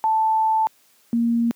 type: tone pair in turn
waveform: sine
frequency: 880 / 233.6 Hz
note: A5 / A#3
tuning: 0 / +4 cents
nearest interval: octave + major seventh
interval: 2296 cents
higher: first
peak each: -16 dBFS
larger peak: neither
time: 0.04-0.67 / 1.13-1.51 s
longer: first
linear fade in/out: 0 ms
effects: white hiss -58 dBFS RMS until 1.55 s + high-pass 150 Hz 12 dB/octave